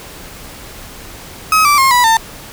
35% pulse tone with pitch steps, 1272 / 1166.4 / 1069.6 / 980.8 / 899.4 Hz, D#6 / D6 / C6 / B5 / A5, +38 / -12 / +38 / -12 / +38 cents, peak -6 dBFS, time 1.52-2.17 s, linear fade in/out 2 ms, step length 130 ms, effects pink hiss -33 dBFS RMS until 2.52 s

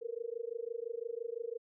sine tone with amplitude modulation, 466.2 Hz, A#4, in tune, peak -33 dBFS, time 0.01-1.58 s, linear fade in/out 20 ms, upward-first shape sine, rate 25.9 Hz, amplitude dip 100%, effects none

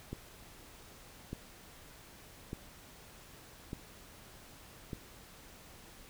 click train, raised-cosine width 3 ms, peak -26 dBFS, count 5, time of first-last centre 0.13-4.932 s, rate 0.833 Hz, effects pink hiss -55 dBFS RMS until 6.09 s

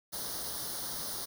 white noise with comb filter, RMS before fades -38 dBFS, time 0.12-1.26 s, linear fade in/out 20 ms, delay 0.2 ms, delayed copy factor +0.85, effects none

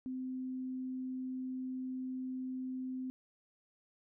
sine tone, 257.7 Hz, C4, 26 cents flat, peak -37 dBFS, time 0.06-3.1 s, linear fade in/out 0 ms, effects none

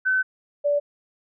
sine tone pair in turn, 1521 / 579.7 Hz, F#6 / D5, +47 / -23 cents, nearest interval octave + perfect fourth, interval 1670 cents, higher first, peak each -18 dBFS, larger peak neither, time 0.05-0.23 / 0.64-0.8 s, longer first, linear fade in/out 20 ms, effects none

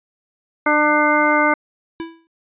harmonic tone, 299.5 Hz, D4, 34 cents sharp, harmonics 1 / 2 / 3 / 4 / 5 / 7, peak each -20 / -20 / -20 / -20 / -20 / -20 dBFS, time 0.66-1.54 s, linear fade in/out 5 ms
square tone with exponential decay, 329.6 Hz, E4, in tune, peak -23 dBFS, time 2-2.27 s, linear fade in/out 0 ms, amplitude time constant 58 ms
effects resampled to 8000 Hz

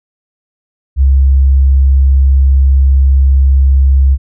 sine tone, 67.5 Hz, C#2, 45 cents flat, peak -4 dBFS, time 0.96-4.18 s, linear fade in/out 50 ms, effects none

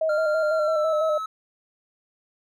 sine tone with vibrato, 622.3 Hz, D#5, in tune, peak -20 dBFS, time 0.01-1.18 s, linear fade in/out 5 ms, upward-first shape square, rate 6 Hz, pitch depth 41 cents each way
triangle tone with pitch glide, 1387 to 1294.1 Hz, F6 to E6, -12 to -32 cents, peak -26 dBFS, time 0.09-1.26 s, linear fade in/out 5 ms, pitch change -120 cents, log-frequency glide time 0.51-0.98 s
effects none

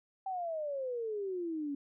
sine exponential sweep, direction down, 780 to 277.2 Hz, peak -34 dBFS, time 0.26-1.75 s, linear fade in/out 5 ms, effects none

